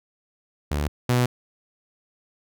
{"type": "tone pair in turn", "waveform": "sawtooth", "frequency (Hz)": [73.42, 123.48], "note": ["D2", "B2"], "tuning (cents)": [0, 0], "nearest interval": "major sixth", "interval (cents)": 900, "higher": "second", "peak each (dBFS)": [-19, -14], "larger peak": "second", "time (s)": [[0.71, 0.88], [1.09, 1.26]], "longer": "neither", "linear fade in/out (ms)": 5, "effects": []}